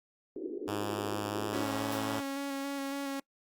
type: band-pass noise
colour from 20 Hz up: pink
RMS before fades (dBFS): -39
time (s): 0.36-1.64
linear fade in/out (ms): 2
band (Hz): 300 to 420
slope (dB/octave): 48
type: tone with pitch glide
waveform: 5% pulse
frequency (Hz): 103.2 to 108.64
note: G#2 to A2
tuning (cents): -10 to -22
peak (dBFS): -23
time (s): 0.67-2.21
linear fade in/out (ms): 20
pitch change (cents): +88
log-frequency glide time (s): 1.24-2.03
type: tone with vibrato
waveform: sawtooth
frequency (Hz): 277.2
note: C#4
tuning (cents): 0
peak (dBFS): -30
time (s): 1.53-3.2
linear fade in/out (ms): 5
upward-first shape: square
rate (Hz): 3.6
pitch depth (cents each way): 15
type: noise with exponential decay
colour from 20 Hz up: white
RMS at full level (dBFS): -40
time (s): 1.92-2.14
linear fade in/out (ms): 1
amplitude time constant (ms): 46
effects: noise-tail reverb RT60 0.1 s tail -23 dB re dry + Opus 32 kbps